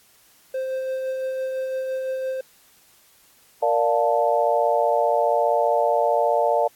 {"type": "tone with tremolo", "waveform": "triangle", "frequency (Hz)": 523.3, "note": "C5", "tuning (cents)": 0, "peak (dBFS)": -21, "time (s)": [0.54, 2.41], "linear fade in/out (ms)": 5, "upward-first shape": "sine", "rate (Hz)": 5.9, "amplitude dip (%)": 25}
{"type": "chord", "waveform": "sine", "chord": "Bb major seventh", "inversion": "none", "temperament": "equal with one note detuned", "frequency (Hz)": [466.2, 587.3, 702.5, 880], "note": ["Bb4", "D5", "F5", "A5"], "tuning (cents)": [0, 0, 10, 0], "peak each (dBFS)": [-24, -21, -22, -24], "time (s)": [3.62, 6.68], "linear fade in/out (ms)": 10}
{"effects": ["white hiss -56 dBFS RMS until 6.75 s", "AAC 64 kbps"]}